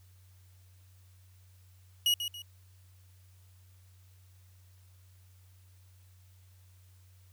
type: tone with echo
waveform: 40% pulse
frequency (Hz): 2900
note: F#7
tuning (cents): -35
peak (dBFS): -23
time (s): 2.06-2.14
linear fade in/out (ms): 2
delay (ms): 140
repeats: 2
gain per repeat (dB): -9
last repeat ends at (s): 2.42
effects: added 92 Hz sine -56 dBFS peak until 7.32 s + white hiss -68 dBFS RMS until 7.32 s

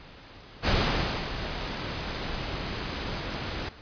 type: noise with ADSR envelope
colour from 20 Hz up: pink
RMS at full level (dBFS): -23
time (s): 0.62-3.69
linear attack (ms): 52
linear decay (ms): 610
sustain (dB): -10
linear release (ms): 4
effects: pink hiss -48 dBFS RMS until 3.81 s + resampled to 11025 Hz

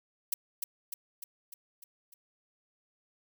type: noise with echo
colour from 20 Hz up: violet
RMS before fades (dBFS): -29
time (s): 0.32-0.34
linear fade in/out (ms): 5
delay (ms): 300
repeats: 6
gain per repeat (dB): -4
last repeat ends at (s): 2.14
effects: none

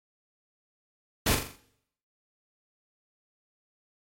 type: noise with echo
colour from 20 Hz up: pink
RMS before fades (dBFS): -24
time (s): 1.26-1.35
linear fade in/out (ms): 5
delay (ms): 42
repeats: 5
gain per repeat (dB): -6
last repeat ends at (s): 1.56
effects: noise-tail reverb RT60 0.7 s tail -18 dB re dry + MP3 64 kbps

